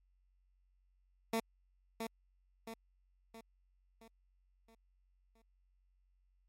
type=tone with echo; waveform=15% pulse; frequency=226.2 Hz; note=A3; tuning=48 cents sharp; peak=-26 dBFS; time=1.33-1.4 s; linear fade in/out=5 ms; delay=670 ms; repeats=6; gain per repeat=-6 dB; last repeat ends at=5.42 s; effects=added 46 Hz sine -70 dBFS peak until 6.48 s + MP3 64 kbps